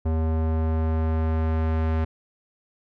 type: tone with low-pass filter sweep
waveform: square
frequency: 80 Hz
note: D#2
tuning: 49 cents sharp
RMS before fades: -23 dBFS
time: 0.05-2.05 s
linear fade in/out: 10 ms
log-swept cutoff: 780 to 1900 Hz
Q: 0.74
effects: none